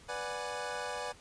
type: chord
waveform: 25% pulse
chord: G# half-diminished seventh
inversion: first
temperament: equal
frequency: 493.9 / 587.3 / 740 / 830.6 Hz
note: B4 / D5 / F#5 / G#5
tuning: 0 / 0 / 0 / 0 cents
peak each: -37 / -38 / -40 / -38 dBFS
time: 0.08-1.13 s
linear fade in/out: 20 ms
effects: pink hiss -57 dBFS RMS until 1.2 s + resampled to 22050 Hz